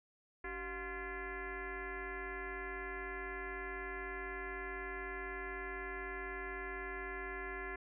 sine tone with frequency modulation, 1050 Hz, C6, 6 cents sharp, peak -40 dBFS, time 0.44-7.76 s, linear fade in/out 5 ms, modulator 334 Hz, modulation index 3.2, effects none

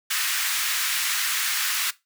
pink high-pass noise, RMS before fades -25 dBFS, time 0.1-1.91 s, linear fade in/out 10 ms, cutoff 1400 Hz, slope 24 dB/octave, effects noise-tail reverb RT60 0.2 s tail -18 dB re dry

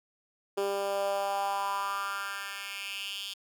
10% pulse tone with high-pass filter sweep, 198.5 Hz, G3, 22 cents sharp, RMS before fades -33 dBFS, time 0.57-3.34 s, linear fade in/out 10 ms, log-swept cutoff 400 to 3500 Hz, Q 3.9, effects none

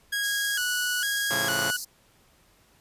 sawtooth tone with vibrato, 1556 Hz, G6, 13 cents flat, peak -22 dBFS, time 0.12-1.77 s, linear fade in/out 10 ms, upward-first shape square, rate 1.1 Hz, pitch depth 96 cents each way
pink high-pass noise, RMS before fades -35 dBFS, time 0.23-1.85 s, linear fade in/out 10 ms, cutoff 4300 Hz, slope 96 dB/octave
5% pulse chord, A augmented, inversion none, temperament just, 110 / 137.5 / 171.88 Hz, A2 / C#3 / E#3, 0 / -14 / -27 cents, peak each -23 dBFS, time 1.3-1.71 s, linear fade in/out 10 ms
effects pink hiss -61 dBFS RMS until 2.8 s + resampled to 32000 Hz

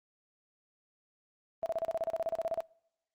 sine tone bursts, 659.3 Hz, E5, in tune, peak -29 dBFS, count 16, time 1.63-2.605 s, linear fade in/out 0 ms, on 30 ms, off 33 ms, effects noise-tail reverb RT60 0.8 s tail -26 dB re dry + Opus 32 kbps

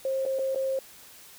sine tone with dropouts, 533 Hz, C5, 32 cents sharp, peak -25 dBFS, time 0.05-0.79 s, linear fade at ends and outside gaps 2 ms, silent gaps 0.253-0.261 / 0.388-0.392 / 0.548-0.558 s, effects white hiss -50 dBFS RMS until 1.38 s

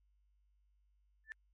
sine tone with exponential growth, 1760 Hz, A6, in tune, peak -38 dBFS, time 1.24-1.32 s, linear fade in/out 0 ms, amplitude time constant 16 ms, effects added 50 Hz sine -70 dBFS peak until 1.53 s + MP3 48 kbps

